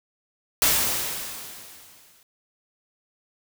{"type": "noise with exponential decay", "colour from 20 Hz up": "white", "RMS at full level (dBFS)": -18, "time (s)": [0.62, 2.23], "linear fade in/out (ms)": 1, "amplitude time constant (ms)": 350, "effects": []}